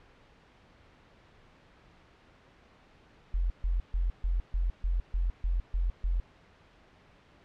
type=tone bursts; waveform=sine; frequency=43.65 Hz; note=F1; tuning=in tune; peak=-25 dBFS; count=10; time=3.34-6.2 s; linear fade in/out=0 ms; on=160 ms; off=140 ms; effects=pink hiss -59 dBFS RMS until 7.44 s + low-pass 3000 Hz 12 dB/octave

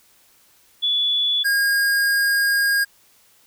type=tone pair in turn; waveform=sine / square; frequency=3433 / 1625.8 Hz; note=A7 / G#6; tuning=-43 / -37 cents; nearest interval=octave + minor second; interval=1294 cents; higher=first; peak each=-17 dBFS; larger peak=neither; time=0.82-1.44 / 1.44-2.85 s; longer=second; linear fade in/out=20 ms; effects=white hiss -56 dBFS RMS until 3.46 s

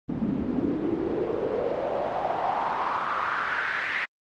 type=noise with band-pass filter sweep; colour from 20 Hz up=pink; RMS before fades=-27 dBFS; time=0.08-4.06 s; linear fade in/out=20 ms; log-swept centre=210 to 2000 Hz; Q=4.1; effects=low-pass 4000 Hz 12 dB/octave + Opus 24 kbps

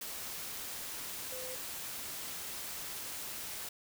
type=tone in noise; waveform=sine; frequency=511 Hz; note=C5; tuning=41 cents flat; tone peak=-44 dBFS; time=1.32-1.55 s; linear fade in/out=5 ms; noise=white; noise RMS=-42 dBFS; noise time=0.01-3.69 s; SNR=-5 dB; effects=none

